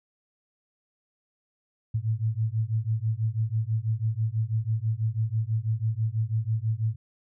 sine beating tone pair, 107.9 / 114 Hz, A2 / A#2, -33 / -38 cents, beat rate 6.1 Hz, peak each -27 dBFS, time 1.94-6.96 s, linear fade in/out 10 ms, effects none

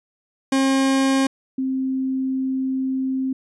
40% pulse / sine tone pair in turn, 268.7 / 263.2 Hz, C4 / C4, +46 / +10 cents, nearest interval unison, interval 36 cents, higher first, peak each -15 / -20 dBFS, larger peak first, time 0.52-1.27 / 1.58-3.33 s, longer second, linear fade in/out 5 ms, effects resampled to 24000 Hz

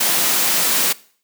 white high-pass noise, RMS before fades -17 dBFS, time 0-0.93 s, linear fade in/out 10 ms, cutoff 150 Hz, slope 48 dB/octave, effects noise-tail reverb RT60 0.5 s tail -21 dB re dry

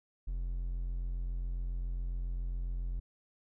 triangle tone, 43.65 Hz, F1, in tune, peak -31 dBFS, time 0.27-3 s, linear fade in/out 10 ms, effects none

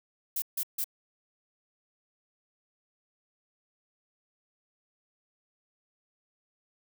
violet noise bursts, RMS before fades -31 dBFS, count 3, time 0.36-0.843 s, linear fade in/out 5 ms, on 61 ms, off 150 ms, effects none

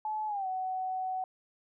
sine tone with pitch glide, 860 to 748.7 Hz, A5 to F#5, -40 to +20 cents, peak -31 dBFS, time 0.05-1.24 s, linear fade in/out 2 ms, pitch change -240 cents, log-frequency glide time 0.27-0.47 s, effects none

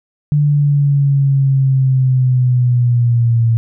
sine linear sweep, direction down, 147.9 to 114.2 Hz, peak -9 dBFS, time 0.32-3.57 s, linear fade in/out 0 ms, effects none

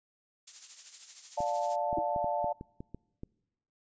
violet noise with tremolo, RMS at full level -37 dBFS, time 0.47-1.76 s, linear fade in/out 5 ms, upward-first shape triangle, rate 13 Hz, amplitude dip 65%
sine chord, D minor, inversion none, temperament just, 587.3 / 704.8 / 881 Hz, D5 / F5 / A5, 0 / +16 / +2 cents, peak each -33 dBFS, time 1.37-2.53 s, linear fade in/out 10 ms
clicks, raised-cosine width 3 ms, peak -28 dBFS, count 10, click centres 1.405 / 1.929 / 1.985 / 2.162 / 2.244 / 2.444 / 2.611 / 2.805 / 2.946 / 3.234 s
sine tone with exponential decay, 324.4 Hz, E4, 28 cents flat, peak -28 dBFS, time 1.97-2.05 s, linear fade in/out 5 ms, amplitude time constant 16 ms
effects noise-tail reverb RT60 1.0 s tail -26 dB re dry + resampled to 16000 Hz

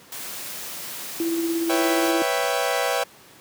white noise, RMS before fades -34 dBFS, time 0.12-2.11 s, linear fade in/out 2 ms
sine tone with tremolo, 332.8 Hz, E4, 17 cents sharp, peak -20 dBFS, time 1.2-2.22 s, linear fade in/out 0 ms, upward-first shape sine, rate 17 Hz, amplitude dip 35%
sawtooth chord, C# half-diminished seventh, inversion third, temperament equal, 493.9 / 554.4 / 659.3 / 784 Hz, B4 / C#5 / E5 / G5, 0 / 0 / 0 / 0 cents, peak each -23 dBFS, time 1.69-3.04 s, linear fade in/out 10 ms
effects pink hiss -49 dBFS RMS until 3.4 s + high-pass 150 Hz 12 dB/octave

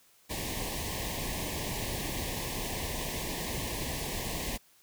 pink band-stop noise, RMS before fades -35 dBFS, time 0.29-4.58 s, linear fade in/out 20 ms, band 1100 to 1700 Hz, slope 96 dB/octave, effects white hiss -63 dBFS RMS until 4.82 s

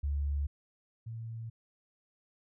sine tone pair in turn, 71.5 / 113.74 Hz, D2 / A#2, -46 / -42 cents, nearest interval minor sixth, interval 804 cents, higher second, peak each -29 / -38 dBFS, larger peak first, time 0.03-0.47 / 1.06-1.5 s, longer neither, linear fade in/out 10 ms, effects none

